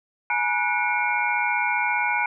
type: tone cluster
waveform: sine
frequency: 842 / 957 / 1470 / 2180 / 2360 Hz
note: G#5 / A#5 / F#6 / C#7 / D7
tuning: +24 / +45 / -12 / -29 / +8 cents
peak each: -27 dBFS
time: 0.3-2.26 s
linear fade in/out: 2 ms
effects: none